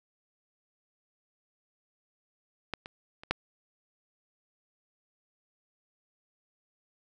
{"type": "clicks", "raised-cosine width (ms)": 0.3, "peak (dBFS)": [-16, -25, -29, -10], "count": 4, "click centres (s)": [2.737, 2.859, 3.235, 3.31], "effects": []}